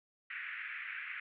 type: band-pass noise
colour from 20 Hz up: pink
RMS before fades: -43 dBFS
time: 0.3-1.2 s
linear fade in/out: 5 ms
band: 1500 to 2500 Hz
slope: 48 dB/octave
effects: none